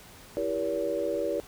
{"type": "chord", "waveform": "sine", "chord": "E diminished seventh", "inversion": "none", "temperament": "just", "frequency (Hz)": [329.6, 395.6, 474.7, 569.6], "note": ["E4", "G4", "Bb4", "Db5"], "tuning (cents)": [0, 16, 31, 47], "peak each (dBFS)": [-34, -34, -32, -30], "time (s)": [0.37, 1.4], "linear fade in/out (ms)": 0, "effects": ["pink hiss -50 dBFS RMS until 1.47 s"]}